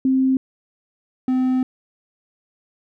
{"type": "tone pair in turn", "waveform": ["sine", "triangle"], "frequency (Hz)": [262.9, 256.9], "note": ["C4", "C4"], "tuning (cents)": [8, -32], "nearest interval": "unison", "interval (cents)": 40, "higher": "first", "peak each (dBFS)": -14, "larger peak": "neither", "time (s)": [[0.05, 0.37], [1.28, 1.63]], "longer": "second", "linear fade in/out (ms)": 2, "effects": []}